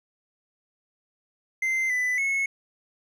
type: tone with pitch steps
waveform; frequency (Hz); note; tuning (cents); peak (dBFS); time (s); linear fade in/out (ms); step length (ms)
triangle; 2077 / 1996 / 2188; C7 / B6 / C#7; -13 / +18 / -23; -21; 1.62-2.46; 5; 280
effects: none